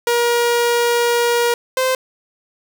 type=tone pair in turn; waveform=sawtooth; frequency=475.4 / 518.2 Hz; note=A#4 / C5; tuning=+34 / -17 cents; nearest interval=minor second; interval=149 cents; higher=second; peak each=-10 / -11 dBFS; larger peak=first; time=0.07-1.54 / 1.77-1.95 s; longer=first; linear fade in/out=2 ms; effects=none